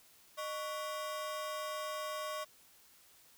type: ring-modulated tone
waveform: 40% pulse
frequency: 866 Hz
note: A5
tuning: 28 cents flat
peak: -34 dBFS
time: 0.37-2.45 s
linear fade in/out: 20 ms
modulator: 252 Hz
effects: white hiss -63 dBFS RMS until 3.37 s